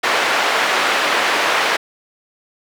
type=band-pass noise; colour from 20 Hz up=white; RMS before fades=-17 dBFS; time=0.03-1.77 s; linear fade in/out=10 ms; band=450 to 2200 Hz; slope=12 dB/octave; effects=none

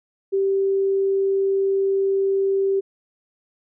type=tone; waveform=sine; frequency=390.1 Hz; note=G4; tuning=8 cents flat; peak=-17 dBFS; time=0.32-2.81 s; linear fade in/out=20 ms; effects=none

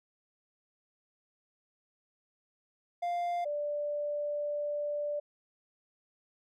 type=tone pair in turn; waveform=triangle / sine; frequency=698.5 / 587.4 Hz; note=F5 / D5; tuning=0 / 0 cents; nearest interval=minor third; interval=300 cents; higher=first; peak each=-28 / -31 dBFS; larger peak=first; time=3.02-3.45 / 3.45-5.2 s; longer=second; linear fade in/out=10 ms; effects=none

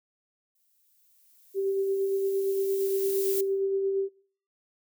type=noise with exponential growth; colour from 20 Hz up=violet; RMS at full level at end=-31 dBFS; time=0.55-3.41 s; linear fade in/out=5 ms; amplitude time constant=620 ms
type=tone with tremolo; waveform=sine; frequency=390 Hz; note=G4; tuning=9 cents flat; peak=-23 dBFS; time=1.54-4.09 s; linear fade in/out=50 ms; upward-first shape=sine; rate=8.7 Hz; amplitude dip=30%
effects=noise-tail reverb RT60 0.5 s tail -20 dB re dry

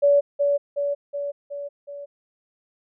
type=tone with echo; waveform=sine; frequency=571 Hz; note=D5; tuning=49 cents flat; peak=-13 dBFS; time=0.02-0.21 s; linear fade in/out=20 ms; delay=370 ms; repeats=5; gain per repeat=-4 dB; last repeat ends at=2.06 s; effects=none

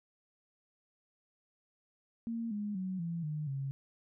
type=tone with pitch steps; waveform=sine; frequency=230 / 207.3 / 186.82 / 168.37 / 151.74 / 136.76 Hz; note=A#3 / G#3 / F#3 / E3 / D#3 / C#3; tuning=-23 / -3 / +17 / +37 / -43 / -23 cents; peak=-34 dBFS; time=2.27-3.71 s; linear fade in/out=0 ms; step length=240 ms; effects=none

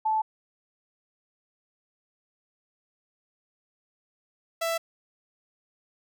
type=tone pair in turn; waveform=sine / sawtooth; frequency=872 / 663.1 Hz; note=A5 / E5; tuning=-16 / +10 cents; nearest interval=perfect fourth; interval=474 cents; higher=first; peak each=-22 dBFS; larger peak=neither; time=0.05-0.22 / 4.61-4.78 s; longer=neither; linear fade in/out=10 ms; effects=none

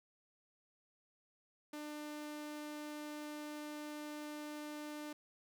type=tone; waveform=sawtooth; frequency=299 Hz; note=D4; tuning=31 cents sharp; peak=-40 dBFS; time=1.73-5.13 s; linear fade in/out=5 ms; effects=none

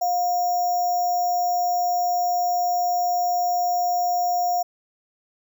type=tone with sample-and-hold; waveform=sine; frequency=712 Hz; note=F5; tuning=33 cents sharp; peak=-19 dBFS; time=0.01-4.63 s; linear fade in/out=10 ms; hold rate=6300 Hz; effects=none

